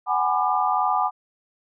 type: chord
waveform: sine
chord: G# half-diminished seventh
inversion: third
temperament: just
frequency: 747.5 / 830.6 / 996.7 / 1196.1 Hz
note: F#5 / G#5 / B5 / D6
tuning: +17 / 0 / +16 / +31 cents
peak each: -24 / -24 / -26 / -24 dBFS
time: 0.06-1.11 s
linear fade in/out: 50 ms
effects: none